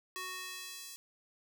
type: tone with high-pass filter sweep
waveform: square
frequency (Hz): 370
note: F#4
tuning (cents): 0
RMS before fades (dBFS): -44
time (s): 0.16-0.96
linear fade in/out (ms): 0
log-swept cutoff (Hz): 1100 to 5500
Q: 0.75
effects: none